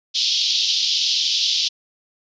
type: band-pass noise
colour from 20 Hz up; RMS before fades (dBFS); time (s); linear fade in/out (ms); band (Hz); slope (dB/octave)
pink; -20; 0.14-1.69; 20; 3100 to 5500; 48
effects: resampled to 16000 Hz